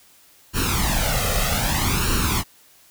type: noise with flanger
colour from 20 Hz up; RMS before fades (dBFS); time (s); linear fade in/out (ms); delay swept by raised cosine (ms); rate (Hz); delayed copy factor
pink; -21; 0.53-2.44; 50; 0.71 to 1.59; 0.63; +0.75
effects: white hiss -53 dBFS RMS until 2.9 s